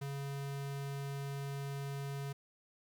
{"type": "tone", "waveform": "square", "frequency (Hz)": 139.5, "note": "C#3", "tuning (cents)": 11, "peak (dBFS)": -39, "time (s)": [0.01, 2.33], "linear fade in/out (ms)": 10, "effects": ["12-bit"]}